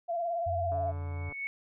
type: tone with vibrato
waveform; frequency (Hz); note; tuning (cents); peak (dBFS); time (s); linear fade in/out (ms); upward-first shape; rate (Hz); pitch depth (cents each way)
sine; 683; F5; -39; -29; 0.08-0.92; 20; sine; 18; 49
type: tone with pitch glide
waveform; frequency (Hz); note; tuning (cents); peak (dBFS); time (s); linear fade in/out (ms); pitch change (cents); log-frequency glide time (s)
sine; 88.4 to 87.59; F2 to F2; +22 to +6; -33; 0.46-1.3; 10; -16; 0.7-1.16
type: click train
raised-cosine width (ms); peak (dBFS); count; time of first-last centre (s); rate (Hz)
1; -33; 88; 0.72-1.324; 144
type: tone with exponential growth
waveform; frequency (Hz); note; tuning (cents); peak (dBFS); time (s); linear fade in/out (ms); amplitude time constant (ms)
sine; 2215; C#7; -2; -30; 0.87-1.47; 0; 130
effects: none